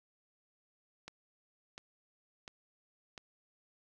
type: click train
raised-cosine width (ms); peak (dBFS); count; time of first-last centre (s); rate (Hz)
0.2; -28; 4; 1.08-3.178; 1.43
effects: none